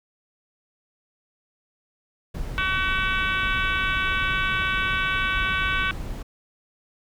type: noise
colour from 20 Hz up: brown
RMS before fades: -31 dBFS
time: 2.34-6.23 s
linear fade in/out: 10 ms
type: harmonic tone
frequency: 378.2 Hz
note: F#4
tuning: 38 cents sharp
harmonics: 3 / 4 / 5 / 6 / 7 / 8 / 9 / 10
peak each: -29 / -25 / -37 / -30 / -31 / -35 / -35 / -40 dBFS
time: 2.58-5.91 s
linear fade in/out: 0 ms
effects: none